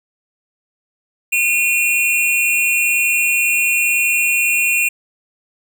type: tone pair together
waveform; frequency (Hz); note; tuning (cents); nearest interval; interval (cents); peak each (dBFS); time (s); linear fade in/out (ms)
square; 2446 / 2725; D#7 / F7; -30 / -43; major second; 187; -17; 1.32-4.89; 10
effects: none